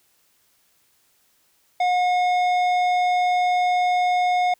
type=tone with tanh clipping; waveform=sine; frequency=722 Hz; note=F#5; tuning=43 cents flat; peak=-19 dBFS; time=1.8-4.54 s; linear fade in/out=5 ms; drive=12 dB; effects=white hiss -63 dBFS RMS until 4.59 s